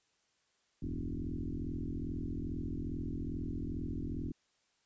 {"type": "tone with frequency modulation", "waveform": "sine", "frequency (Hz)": 113.2, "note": "A2", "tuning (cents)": 50, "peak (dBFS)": -35, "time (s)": [0.82, 4.32], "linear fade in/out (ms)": 5, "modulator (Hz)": 42.4, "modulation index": 4.9, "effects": ["white hiss -75 dBFS RMS until 4.85 s", "resampled to 16000 Hz"]}